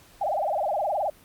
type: tone with vibrato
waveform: sine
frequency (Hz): 698.5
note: F5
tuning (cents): 0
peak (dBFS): -23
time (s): 0.21-1.1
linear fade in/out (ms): 5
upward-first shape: sine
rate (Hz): 19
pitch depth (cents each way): 290
effects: pink hiss -54 dBFS RMS until 1.24 s + Opus 48 kbps